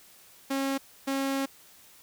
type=tone bursts at uneven times; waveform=sawtooth; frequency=272.1 Hz; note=C#4; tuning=32 cents flat; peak=-23 dBFS; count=2; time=0.5-0.78 / 1.07-1.46 s; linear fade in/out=10 ms; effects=white hiss -55 dBFS RMS until 2.02 s